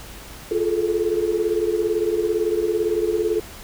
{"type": "tone cluster", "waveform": "sine", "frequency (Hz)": [348.6, 422.7, 440.5], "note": ["F4", "G#4", "A4"], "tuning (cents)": [-3, 31, 2], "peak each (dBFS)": -23, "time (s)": [0.51, 3.4], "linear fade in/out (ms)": 5, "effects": ["added 50 Hz sine -44 dBFS peak until 3.63 s", "pink hiss -40 dBFS RMS until 3.63 s"]}